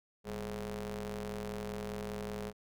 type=ring-modulated tone; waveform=sawtooth; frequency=110.5 Hz; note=A2; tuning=8 cents sharp; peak=-31 dBFS; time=0.24-2.53 s; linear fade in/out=50 ms; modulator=309 Hz; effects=none